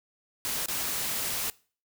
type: noise with dropouts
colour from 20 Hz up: white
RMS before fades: -31 dBFS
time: 0.45-1.5 s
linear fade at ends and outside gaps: 0 ms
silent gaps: 0.659-0.684 s
effects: noise-tail reverb RT60 0.4 s tail -22 dB re dry